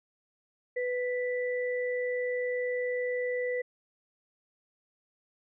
sine tone pair together, 496.2 / 1975.5 Hz, B4 / B6, +8 / 0 cents, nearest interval 2 octaves, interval 2392 cents, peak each -29 / -36 dBFS, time 0.76-3.62 s, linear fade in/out 10 ms, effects none

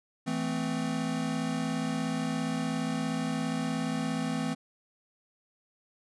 square chord, A minor, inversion second, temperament equal with one note detuned, 164.81 / 220 / 257.1 Hz, E3 / A3 / C4, 0 / 0 / -30 cents, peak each -35 / -35 / -33 dBFS, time 0.26-4.55 s, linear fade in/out 20 ms, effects resampled to 24000 Hz

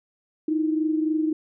sine tone pair together, 311.1 / 334.7 Hz, D#4 / E4, 0 / +26 cents, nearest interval minor second, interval 126 cents, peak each -21 / -29 dBFS, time 0.48-1.33 s, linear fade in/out 5 ms, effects none

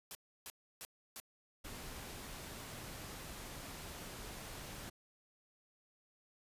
white noise bursts, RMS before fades -47 dBFS, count 4, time 0.11-1.2 s, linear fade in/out 0 ms, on 40 ms, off 310 ms
pink noise, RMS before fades -48 dBFS, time 1.64-4.9 s, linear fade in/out 10 ms
effects resampled to 32000 Hz

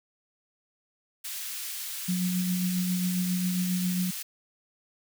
white high-pass noise, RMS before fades -36 dBFS, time 1.24-4.23 s, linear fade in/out 10 ms, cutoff 1900 Hz, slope 12 dB/octave
sine tone with tremolo, 181.4 Hz, F#3, 34 cents flat, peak -24 dBFS, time 2.08-4.11 s, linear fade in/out 10 ms, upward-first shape sine, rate 7.4 Hz, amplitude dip 30%
effects none

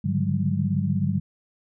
sine tone cluster, 101.1 / 140.7 / 147.6 / 183.5 / 199.6 Hz, G#2 / C#3 / D3 / F#3 / G3, -46 / +26 / +9 / -14 / +32 cents, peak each -27 / -33 / -27 / -26 / -27 dBFS, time 0.04-1.2 s, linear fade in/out 10 ms, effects none

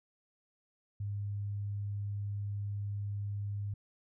sine tone, 101.7 Hz, G#2, 36 cents flat, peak -34 dBFS, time 1-3.74 s, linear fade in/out 5 ms, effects none

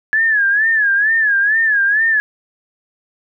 sine tone with vibrato, 1700 Hz, G#6, 40 cents sharp, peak -11 dBFS, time 0.13-2.2 s, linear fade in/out 0 ms, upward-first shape sine, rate 2.2 Hz, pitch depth 120 cents each way, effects none

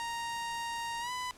sawtooth tone with pitch glide, 932.3 to 999.2 Hz, A#5 to B5, 0 to +20 cents, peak -31 dBFS, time 0-1.31 s, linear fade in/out 0 ms, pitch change +120 cents, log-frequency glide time 1-1.11 s, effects pink hiss -56 dBFS RMS until 1.37 s + low-pass 10000 Hz 12 dB/octave

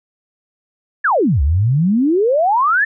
sine exponential two-way sweep, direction down then up, 1816 to 65.41 to 1816 Hz, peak -11 dBFS, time 1.04-2.85 s, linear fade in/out 10 ms, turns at 1.42 s, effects none

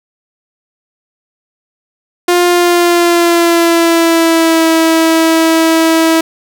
sawtooth tone with pitch glide, 352.6 to 325.2 Hz, F4 to E4, +17 to -23 cents, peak -3 dBFS, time 2.28-6.21 s, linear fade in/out 5 ms, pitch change -140 cents, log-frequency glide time 2.46-4.65 s, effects none

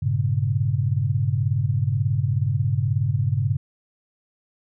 sine chord, G diminished, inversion none, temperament equal with one note detuned, 99.94 / 116.54 / 138.59 Hz, G2 / Bb2 / Db3, +34 / 0 / 0 cents, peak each -23 / -24 / -23 dBFS, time 0.02-3.57 s, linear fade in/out 10 ms, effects none

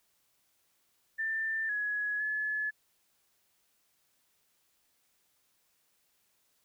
sine tone with pitch steps, 1783 / 1681 / 1714 Hz, A6 / G#6 / A6, +22 / +20 / -46 cents, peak -30 dBFS, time 1.18-2.71 s, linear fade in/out 20 ms, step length 510 ms, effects white hiss -73 dBFS RMS until 6.64 s

